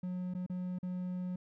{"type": "tone with dropouts", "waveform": "triangle", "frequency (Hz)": 181.4, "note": "F#3", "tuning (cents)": -34, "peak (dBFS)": -33, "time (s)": [0.03, 1.36], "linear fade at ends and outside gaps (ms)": 5, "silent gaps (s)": [[0.339, 0.348], [0.464, 0.497], [0.787, 0.829]], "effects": []}